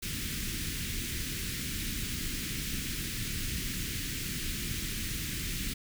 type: band-stop noise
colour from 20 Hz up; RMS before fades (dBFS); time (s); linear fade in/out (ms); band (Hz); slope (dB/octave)
pink; -35; 0.02-5.74; 10; 310 to 1800; 24
effects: none